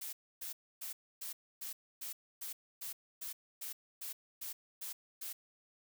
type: noise bursts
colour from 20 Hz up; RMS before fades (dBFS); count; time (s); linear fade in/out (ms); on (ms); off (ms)
blue; -43; 14; 0.01-5.33; 10; 120; 280
effects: none